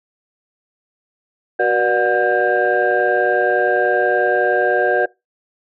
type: tone cluster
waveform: sine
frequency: 371.9 / 482.4 / 593 / 727 / 1593 Hz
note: F#4 / B4 / D5 / F#5 / G6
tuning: +9 / -41 / +17 / -31 / +27 cents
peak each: -19 dBFS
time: 1.59-5.06 s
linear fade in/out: 10 ms
effects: noise-tail reverb RT60 0.2 s tail -21 dB re dry + tanh soft clip ceiling -5 dBFS